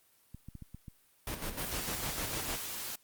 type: clicks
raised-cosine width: 5 ms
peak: -33 dBFS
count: 8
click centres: 0.346 / 0.486 / 0.553 / 0.623 / 0.746 / 0.882 / 1.289 / 1.497 s
type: noise with tremolo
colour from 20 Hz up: pink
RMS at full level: -37 dBFS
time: 1.27-2.56 s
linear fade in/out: 2 ms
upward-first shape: square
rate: 6.6 Hz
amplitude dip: 55%
type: noise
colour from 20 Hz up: white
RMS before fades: -40 dBFS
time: 1.58-2.96 s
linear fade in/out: 10 ms
effects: white hiss -67 dBFS RMS until 3.03 s + Opus 32 kbps